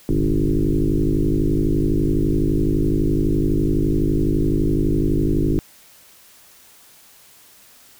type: tone with frequency modulation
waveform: sine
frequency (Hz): 147.9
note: D3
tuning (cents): +13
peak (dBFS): -15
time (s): 0.09-5.59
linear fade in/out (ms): 0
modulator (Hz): 51.9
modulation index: 4.3
effects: white hiss -49 dBFS RMS until 7.99 s